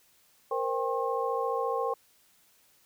sine tone cluster, 466.6 / 521 / 795 / 1075 Hz, A#4 / C5 / G5 / C6, +2 / -7 / +24 / +47 cents, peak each -31 / -33 / -34 / -33 dBFS, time 0.51-1.94 s, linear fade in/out 5 ms, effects white hiss -64 dBFS RMS until 2.85 s

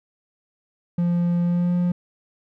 triangle tone with pitch glide, 173.6 to 176.74 Hz, F3 to F3, -10 to +21 cents, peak -16 dBFS, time 0.98-1.92 s, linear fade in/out 5 ms, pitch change +31 cents, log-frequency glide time 1.43-1.75 s, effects none

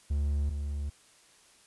triangle tone pair in turn, 72.2 / 72.2 Hz, D2 / D2, -29 / -29 cents, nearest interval unison, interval 0 cents, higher neither, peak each -24 / -29 dBFS, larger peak first, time 0.1-0.5 / 0.5-0.9 s, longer neither, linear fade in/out 10 ms, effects white hiss -60 dBFS RMS until 1.66 s + resampled to 24000 Hz

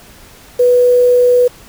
sine tone with quantisation, 492.3 Hz, B4, 6 cents flat, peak -6 dBFS, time 0.59-1.48 s, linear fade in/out 10 ms, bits 5, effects pink hiss -40 dBFS RMS until 1.68 s

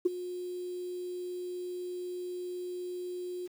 sine tone with ADSR envelope, 359.2 Hz, F4, 49 cents sharp, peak -19 dBFS, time 0.05-3.48 s, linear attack 10 ms, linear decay 20 ms, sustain -16 dB, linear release 23 ms, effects tanh soft clip ceiling -15 dBFS + 9-bit

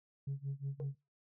sine tone with tremolo, 138.59 Hz, C#3, in tune, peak -32 dBFS, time 0.27-0.95 s, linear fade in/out 5 ms, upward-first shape sine, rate 5.5 Hz, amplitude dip 95%
sine tone with exponential decay, 466.2 Hz, A#4, in tune, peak -37 dBFS, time 0.8-0.91 s, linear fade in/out 0 ms, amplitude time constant 23 ms
effects noise-tail reverb RT60 0.2 s tail -17 dB re dry + tanh soft clip ceiling -33 dBFS

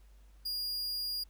45% pulse tone, 4840 Hz, D#8, 49 cents flat, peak -33 dBFS, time 0.45-1.24 s, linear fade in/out 10 ms, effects added 50 Hz sine -55 dBFS peak until 1.29 s + pink hiss -70 dBFS RMS until 1.29 s

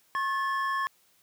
triangle tone pair together, 1085 / 1737.8 Hz, C#6 / A6, -37 / -22 cents, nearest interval minor sixth, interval 815 cents, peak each -26 / -30 dBFS, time 0.15-0.87 s, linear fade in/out 0 ms, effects white hiss -65 dBFS RMS until 1.22 s + high-pass 60 Hz 12 dB/octave

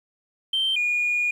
sine tone pair in turn, 3128 / 2439 Hz, G7 / D#7, -4 / -35 cents, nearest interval major third, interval 431 cents, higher first, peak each -19 dBFS, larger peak neither, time 0.53-0.76 / 0.76-1.31 s, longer second, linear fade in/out 5 ms, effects tanh soft clip ceiling -17 dBFS + 9-bit

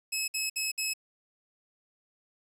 15% pulse tone bursts, 2580 Hz, E7, 38 cents flat, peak -22 dBFS, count 4, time 0.12-0.937 s, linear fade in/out 10 ms, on 160 ms, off 59 ms, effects 10-bit

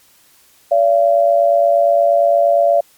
sine tone pair together, 573.5 / 682 Hz, D5 / F5, -41 / -41 cents, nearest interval minor third, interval 300 cents, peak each -12 dBFS, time 0.71-2.81 s, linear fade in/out 10 ms, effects white hiss -51 dBFS RMS until 2.97 s + MP3 96 kbps

